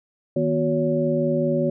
sine tone cluster, 156.9 / 241.8 / 366 / 563 Hz, D#3 / B3 / F#4 / C#5, +15 / -36 / -19 / +27 cents, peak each -25 / -24 / -25 / -23 dBFS, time 0.36-1.7 s, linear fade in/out 5 ms, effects none

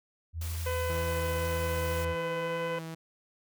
sine tone, 82.41 Hz, E2, in tune, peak -32 dBFS, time 0.33-2.16 s, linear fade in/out 50 ms
white high-pass noise, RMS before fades -43 dBFS, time 0.41-2.05 s, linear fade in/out 5 ms, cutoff 220 Hz, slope 96 dB/octave
harmonic tone, 504 Hz, B4, 35 cents sharp, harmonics 1 / 2 / 3 / 4 / 5 / 6, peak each -32 / -38 / -42 / -44 / -46 / -48 dBFS, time 0.66-2.79 s, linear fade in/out 5 ms
sawtooth tone with vibrato, 163.7 Hz, E3, 12 cents flat, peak -34 dBFS, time 0.89-2.95 s, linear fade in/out 10 ms, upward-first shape sine, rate 1.9 Hz, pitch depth 14 cents each way
effects none

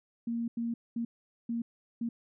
sine tone bursts at uneven times, 233.1 Hz, A#3, in tune, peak -30 dBFS, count 5, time 0.27-0.48 / 0.57-0.74 / 0.96-1.05 / 1.49-1.62 / 2.01-2.09 s, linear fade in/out 5 ms, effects none

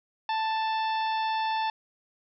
harmonic tone, 882 Hz, A5, 4 cents sharp, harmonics 1 / 2 / 3 / 4 / 5 / 6, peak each -26 / -37 / -39 / -39 / -44 / -47 dBFS, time 0.29-1.7 s, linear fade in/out 2 ms, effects none

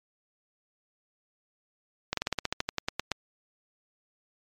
slowing click train, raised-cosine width 0.2 ms, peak -10 dBFS, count 14, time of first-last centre 2.13-3.117 s, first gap 43 ms, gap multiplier 1.09, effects MP3 96 kbps

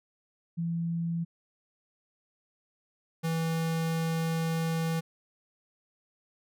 sine / square tone pair in turn, 168 / 163.5 Hz, E3 / E3, +33 / -14 cents, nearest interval unison, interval 47 cents, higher first, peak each -28 / -28 dBFS, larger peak neither, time 0.57-1.25 / 3.23-5.01 s, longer second, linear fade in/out 20 ms, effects none

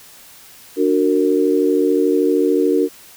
sine chord, D augmented, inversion none, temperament just, 293.7 / 367.1 / 458.9 Hz, D4 / F#4 / A#4, 0 / -14 / -27 cents, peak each -17 dBFS, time 0.76-2.89 s, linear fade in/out 50 ms, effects white hiss -43 dBFS RMS until 3.16 s

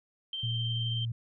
sine tone with tremolo, 3136 Hz, G7, in tune, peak -32 dBFS, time 0.33-1.05 s, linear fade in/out 2 ms, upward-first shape triangle, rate 19 Hz, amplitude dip 30%
sine tone with vibrato, 116.54 Hz, A#2, in tune, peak -30 dBFS, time 0.43-1.12 s, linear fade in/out 5 ms, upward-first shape square, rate 12 Hz, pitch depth 10 cents each way
effects none

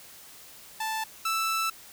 sawtooth tone pair in turn, 880 / 1321.4 Hz, A5 / E6, 0 / +4 cents, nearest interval perfect fifth, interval 704 cents, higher second, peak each -25 / -22 dBFS, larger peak second, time 0.8-1.04 / 1.25-1.7 s, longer second, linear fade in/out 5 ms, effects white hiss -49 dBFS RMS until 1.92 s

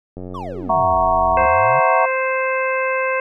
click train, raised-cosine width 2 ms, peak -19 dBFS, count 118, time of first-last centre 0.17-1.453 s, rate 91.2 Hz
triangle exponential two-way sweep, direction down then up, 1215 to 33.92 to 147.8 Hz, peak -26 dBFS, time 0.34-1.8 s, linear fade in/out 10 ms, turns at 1.09 s
sine chord, F# dominant seventh, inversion third, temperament equal, 659.3 / 740 / 932.3 / 1108.7 Hz, E5 / F#5 / A#5 / C#6, 0 / 0 / 0 / 0 cents, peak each -19 dBFS, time 0.69-2.06 s, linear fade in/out 10 ms
harmonic tone, 523.3 Hz, C5, in tune, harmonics 1 / 2 / 3 / 4 / 5, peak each -20 / -23 / -25 / -26 / -27 dBFS, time 1.37-3.2 s, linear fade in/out 2 ms
effects none

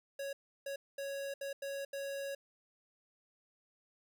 square tone bursts at uneven times, 554.4 Hz, C#5, in tune, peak -39 dBFS, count 6, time 0.19-0.33 / 0.66-0.76 / 0.98-1.34 / 1.41-1.53 / 1.62-1.85 / 1.93-2.35 s, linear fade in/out 5 ms, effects none

